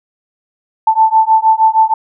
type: beating tone pair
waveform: sine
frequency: 880 / 886.4 Hz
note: A5 / A5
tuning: 0 / +13 cents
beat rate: 6.4 Hz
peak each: -10 dBFS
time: 0.87-1.94 s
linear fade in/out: 5 ms
effects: none